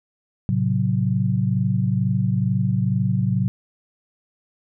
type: chord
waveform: sine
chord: F# diminished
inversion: first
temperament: just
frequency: 111 / 133.2 / 185 Hz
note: A2 / C3 / F#3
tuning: +16 / +31 / 0 cents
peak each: -22 dBFS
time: 0.49-3.48 s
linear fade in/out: 0 ms
effects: none